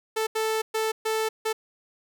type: tone bursts at uneven times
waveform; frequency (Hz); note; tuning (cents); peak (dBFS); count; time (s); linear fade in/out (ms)
sawtooth; 440; A4; 0; -20; 5; 0.16-0.27 / 0.35-0.62 / 0.74-0.92 / 1.05-1.29 / 1.45-1.53; 10
effects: none